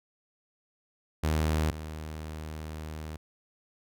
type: tone pair in turn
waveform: sawtooth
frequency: 77.78 / 77.78 Hz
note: D#2 / D#2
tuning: 0 / 0 cents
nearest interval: unison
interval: 0 cents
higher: neither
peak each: -21 / -33 dBFS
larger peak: first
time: 1.23-1.71 / 1.71-3.17 s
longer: second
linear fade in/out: 10 ms
effects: none

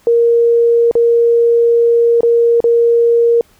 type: tone with dropouts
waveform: sine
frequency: 468.1 Hz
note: A#4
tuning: 7 cents sharp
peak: -7 dBFS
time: 0.07-3.41 s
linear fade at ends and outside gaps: 1 ms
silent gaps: 0.912-0.953 / 2.207-2.232 / 2.604-2.641 s
effects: pink hiss -51 dBFS RMS until 3.59 s

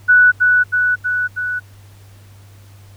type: tone with echo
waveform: sine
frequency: 1480 Hz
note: F#6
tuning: in tune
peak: -6 dBFS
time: 0.08-0.32 s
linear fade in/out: 20 ms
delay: 320 ms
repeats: 4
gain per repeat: -3 dB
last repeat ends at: 1.6 s
effects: added 99 Hz sine -40 dBFS peak until 2.96 s + pink hiss -50 dBFS RMS until 2.96 s

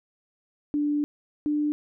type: tone pair in turn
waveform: sine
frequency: 293.7 / 297.3 Hz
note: D4 / D4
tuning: 0 / +21 cents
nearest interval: unison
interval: 21 cents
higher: second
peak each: -22 dBFS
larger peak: neither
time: 0.74-1.04 / 1.46-1.72 s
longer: first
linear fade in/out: 0 ms
effects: none

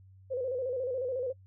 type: tone with vibrato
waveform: sine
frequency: 510 Hz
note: C5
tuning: 44 cents flat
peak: -30 dBFS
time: 0.3-1.33 s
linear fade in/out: 20 ms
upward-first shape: square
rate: 14 Hz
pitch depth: 68 cents each way
effects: noise-tail reverb RT60 0.1 s tail -26 dB re dry + added 95 Hz sine -53 dBFS peak until 1.46 s

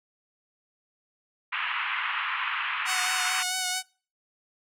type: band-pass noise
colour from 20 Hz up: pink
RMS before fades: -30 dBFS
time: 1.52-3.43 s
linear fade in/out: 10 ms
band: 1000 to 3000 Hz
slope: 48 dB/octave
type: tone with vibrato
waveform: 5% pulse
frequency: 739 Hz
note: F#5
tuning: 2 cents flat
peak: -15 dBFS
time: 2.85-3.83 s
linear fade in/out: 50 ms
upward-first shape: sine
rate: 4.5 Hz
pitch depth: 23 cents each way
effects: noise-tail reverb RT60 0.4 s tail -25 dB re dry

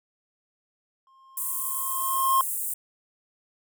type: tone with exponential growth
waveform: triangle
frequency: 1064 Hz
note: C6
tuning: 29 cents sharp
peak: -15 dBFS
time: 1.07-2.41 s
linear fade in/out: 1 ms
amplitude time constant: 290 ms
type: high-pass noise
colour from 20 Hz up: pink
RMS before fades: -30 dBFS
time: 1.37-2.74 s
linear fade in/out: 5 ms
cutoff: 8200 Hz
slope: 48 dB/octave
effects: none

